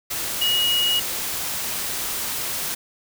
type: tone in noise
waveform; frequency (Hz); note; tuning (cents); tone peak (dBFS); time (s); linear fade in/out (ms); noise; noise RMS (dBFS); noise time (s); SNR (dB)
sine; 2894; F#7; -39; -18; 0.41-1; 10; white; -27; 0.1-2.75; +6
effects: none